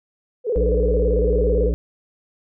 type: tone with vibrato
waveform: sine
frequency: 460 Hz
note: A#4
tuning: 23 cents flat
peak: -18 dBFS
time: 0.44-1.72 s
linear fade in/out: 50 ms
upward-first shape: square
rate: 18 Hz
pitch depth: 130 cents each way
type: harmonic tone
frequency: 58.27 Hz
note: A#1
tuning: in tune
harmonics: 1 / 3 / 5 / 7 / 9 / 10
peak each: -18 / -28 / -32 / -35 / -37 / -38 dBFS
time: 0.56-1.74 s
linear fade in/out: 0 ms
effects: none